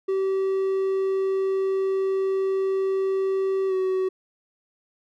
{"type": "tone with pitch glide", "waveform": "triangle", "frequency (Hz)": [384.8, 376], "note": ["G4", "F#4"], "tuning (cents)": [-32, 28], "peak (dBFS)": -19, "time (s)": [0.08, 4.09], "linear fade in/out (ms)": 10, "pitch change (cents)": -40, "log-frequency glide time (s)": [3.68, 3.73], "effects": []}